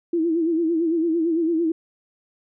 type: tone with vibrato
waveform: sine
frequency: 330 Hz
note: E4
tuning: 2 cents sharp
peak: -18 dBFS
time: 0.13-1.72 s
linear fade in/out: 5 ms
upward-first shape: sine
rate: 8.9 Hz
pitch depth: 81 cents each way
effects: none